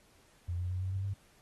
sine tone with pitch steps, 87.31 / 89.45 / 91.65 / 93.9 / 96.21 / 98.57 Hz, F2 / F2 / F#2 / F#2 / G2 / G2, 0 / +42 / -16 / +26 / -32 / +10 cents, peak -32 dBFS, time 0.48-1.14 s, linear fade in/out 10 ms, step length 110 ms, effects pink hiss -65 dBFS RMS until 1.41 s + AAC 32 kbps

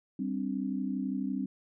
sine chord, G suspended fourth, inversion none, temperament equal, 196 / 261.6 / 293.7 Hz, G3 / C4 / D4, 0 / 0 / 0 cents, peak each -34 / -33 / -38 dBFS, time 0.19-1.46 s, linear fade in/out 5 ms, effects none

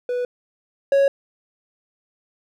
triangle tone pair in turn, 492.5 / 553.6 Hz, B4 / C#5, -5 / -2 cents, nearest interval major second, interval 203 cents, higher second, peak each -19 / -11 dBFS, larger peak second, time 0.09-0.25 / 0.92-1.08 s, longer neither, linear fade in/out 2 ms, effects none

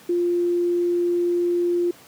sine tone, 349.2 Hz, F4, in tune, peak -18 dBFS, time 0.09-1.91 s, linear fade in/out 5 ms, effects pink hiss -48 dBFS RMS until 2.07 s + high-pass 150 Hz 12 dB/octave

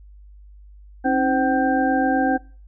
sine tone cluster, 268.8 / 316.6 / 516 / 764 / 1575 Hz, C4 / D#4 / C5 / G5 / G6, +47 / +30 / -24 / -45 / +8 cents, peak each -20 / -27 / -26 / -21 / -26 dBFS, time 1.04-2.38 s, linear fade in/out 20 ms, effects noise-tail reverb RT60 0.4 s tail -23 dB re dry + added 50 Hz sine -42 dBFS peak until 2.67 s

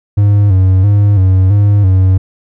triangle tone with vibrato, 98 Hz, G2, in tune, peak -3 dBFS, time 0.17-2.18 s, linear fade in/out 10 ms, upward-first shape square, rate 1.5 Hz, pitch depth 73 cents each way, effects none

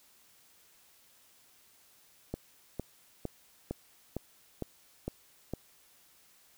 click train, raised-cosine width 2 ms, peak -21 dBFS, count 8, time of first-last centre 2.34-5.536 s, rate 2.19 Hz, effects white hiss -63 dBFS RMS until 6.57 s

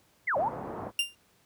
sine linear two-way sweep, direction down then up, 2217 to 523.3 to 979 Hz, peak -25 dBFS, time 0.27-0.49 s, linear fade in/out 10 ms, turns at 0.37 s
white low-pass noise, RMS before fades -38 dBFS, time 0.33-0.92 s, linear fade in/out 50 ms, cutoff 1000 Hz, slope 24 dB/octave
40% pulse tone with exponential decay, 2794 Hz, F7, in tune, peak -20 dBFS, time 0.99-1.15 s, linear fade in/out 2 ms, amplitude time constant 34 ms
effects pink hiss -65 dBFS RMS until 1.45 s + high-pass 80 Hz 12 dB/octave

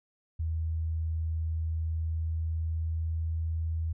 sine tone with pitch glide, 80.6 to 81.16 Hz, E2 to E2, -38 to -26 cents, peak -28 dBFS, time 0.39-3.93 s, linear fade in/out 10 ms, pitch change +12 cents, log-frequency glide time 1.77-3.28 s, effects none

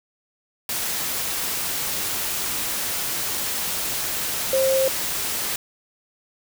sine tone in noise, 531 Hz, C5, 25 cents sharp, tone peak -17 dBFS, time 4.53-4.88 s, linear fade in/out 2 ms, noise white, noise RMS -26 dBFS, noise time 0.69-5.56 s, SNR +6 dB, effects none

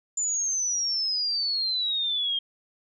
sine exponential sweep, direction down, 7130 to 3200 Hz, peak -24 dBFS, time 0.17-2.39 s, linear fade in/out 5 ms, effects none

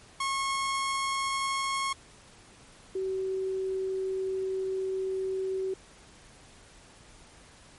sawtooth / sine tone pair in turn, 1089 / 380.2 Hz, C#6 / F#4, -31 / +47 cents, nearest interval octave + tritone, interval 1822 cents, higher first, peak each -24 / -28 dBFS, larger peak first, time 0.2-1.93 / 2.95-5.74 s, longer second, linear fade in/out 5 ms, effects pink hiss -54 dBFS RMS until 7.78 s + MP3 48 kbps

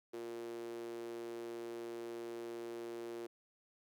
sawtooth tone with high-pass filter, 117 Hz, A#2, 7 cents sharp, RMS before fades -45 dBFS, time 0.13-3.27 s, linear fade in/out 10 ms, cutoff 380 Hz, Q 8, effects none

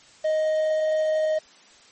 triangle tone with quantisation, 624 Hz, D#5, 5 cents sharp, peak -18 dBFS, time 0.24-1.39 s, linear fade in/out 10 ms, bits 7, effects white hiss -52 dBFS RMS until 1.91 s + MP3 32 kbps

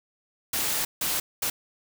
white noise bursts at uneven times, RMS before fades -27 dBFS, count 3, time 0.53-0.85 / 1.01-1.2 / 1.42-1.5 s, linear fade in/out 5 ms, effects none

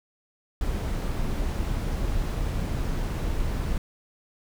brown noise, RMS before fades -27 dBFS, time 0.61-3.78 s, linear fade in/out 2 ms, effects none

